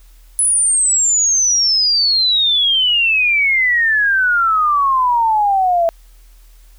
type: exponential sweep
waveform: sine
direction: down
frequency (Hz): 10220 to 659.3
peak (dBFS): -11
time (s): 0.39-5.89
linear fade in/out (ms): 0
effects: added 40 Hz sine -41 dBFS peak until 6.78 s + white hiss -54 dBFS RMS until 6.78 s